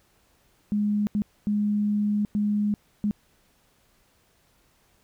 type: tone bursts at uneven times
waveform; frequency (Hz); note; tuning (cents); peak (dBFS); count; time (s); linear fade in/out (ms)
sine; 207.7; G#3; 0; -21; 5; 0.72-1.07 / 1.15-1.22 / 1.47-2.25 / 2.35-2.74 / 3.04-3.11; 0
effects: pink hiss -64 dBFS RMS until 5.03 s